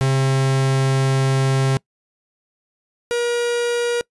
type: tone pair in turn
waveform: 45% pulse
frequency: 133.9 / 477.2 Hz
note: C3 / A#4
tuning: +40 / +41 cents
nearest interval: octave + minor seventh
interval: 2201 cents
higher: second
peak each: -15 / -18 dBFS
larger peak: first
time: 0.01-1.77 / 3.11-4.01 s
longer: first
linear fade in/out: 0 ms
effects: noise-tail reverb RT60 0.1 s tail -24 dB re dry + resampled to 24000 Hz